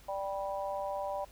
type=harmonic tone; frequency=196 Hz; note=G3; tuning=in tune; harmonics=3 / 4 / 5; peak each=-36 / -38 / -40 dBFS; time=0.08-1.25 s; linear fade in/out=10 ms; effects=added 50 Hz sine -58 dBFS peak until 1.31 s + pink hiss -59 dBFS RMS until 1.31 s